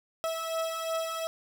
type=beating tone pair; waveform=30% pulse; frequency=650 / 652.8 Hz; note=E5 / E5; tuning=-24 / -17 cents; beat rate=2.8 Hz; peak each=-33 / -29 dBFS; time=0.24-1.27 s; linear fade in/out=0 ms; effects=none